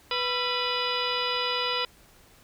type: harmonic tone with a mistuned harmonic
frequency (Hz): 493.9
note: B4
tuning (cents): 0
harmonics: 1 / 2 / 3 / 4 / 5 / 6 / 7 / 8 / 10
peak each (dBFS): -33 / -33 / -34 / -37 / -35 / -32 / -35 / -35 / -36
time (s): 0.11-1.85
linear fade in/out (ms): 2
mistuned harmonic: 3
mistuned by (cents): -150
effects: pink hiss -56 dBFS RMS until 2.43 s